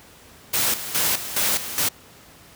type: noise with tremolo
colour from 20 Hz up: white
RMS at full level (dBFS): -21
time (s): 0.53-1.89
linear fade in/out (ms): 10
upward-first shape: square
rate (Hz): 2.4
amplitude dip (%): 70
effects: pink hiss -48 dBFS RMS until 2.55 s + high-pass 60 Hz 12 dB/octave